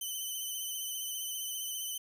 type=tone with vibrato; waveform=10% pulse; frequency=3038 Hz; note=F#7; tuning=45 cents sharp; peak=-28 dBFS; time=0.01-1.98 s; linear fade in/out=5 ms; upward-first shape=sine; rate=15 Hz; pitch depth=38 cents each way; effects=none